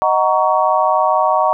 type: chord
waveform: sine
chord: D# minor seventh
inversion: none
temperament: just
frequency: 622.3 / 746.7 / 933.4 / 1120.1 Hz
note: D#5 / F#5 / A#5 / C#6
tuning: 0 / +16 / +2 / +18 cents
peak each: -17 dBFS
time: 0.02-1.53 s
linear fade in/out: 0 ms
effects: none